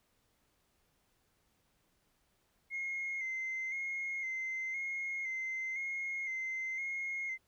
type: tone with vibrato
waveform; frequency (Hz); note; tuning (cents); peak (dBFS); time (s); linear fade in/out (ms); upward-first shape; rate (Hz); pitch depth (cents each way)
sine; 2112; C7; +16; -34; 2.7-7.38; 50; square; 0.98; 32
effects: tanh soft clip ceiling -32 dBFS + pink hiss -75 dBFS RMS until 7.47 s